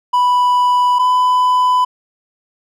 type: tone pair in turn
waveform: triangle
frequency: 987.8 / 1001 Hz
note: B5 / B5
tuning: 0 / +23 cents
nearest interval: unison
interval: 23 cents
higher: second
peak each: -8 dBFS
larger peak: neither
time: 0.13-0.99 / 0.99-1.85 s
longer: neither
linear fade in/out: 10 ms
effects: none